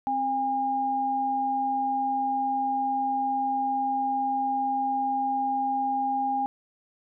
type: tone pair together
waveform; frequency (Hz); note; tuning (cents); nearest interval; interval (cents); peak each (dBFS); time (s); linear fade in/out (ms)
sine; 264.5 / 811.1; C4 / G#5; +19 / -41; octave + perfect fifth; 1940; -33 / -24; 0.07-6.46; 0
effects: none